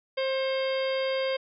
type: harmonic tone with a mistuned harmonic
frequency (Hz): 530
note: C5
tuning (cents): +22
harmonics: 1 / 2 / 3 / 4 / 5 / 6 / 7 / 9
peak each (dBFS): -26 / -39 / -40 / -37 / -43 / -38 / -44 / -42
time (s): 0.17-1.37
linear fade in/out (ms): 10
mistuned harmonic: 4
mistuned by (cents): +27
effects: none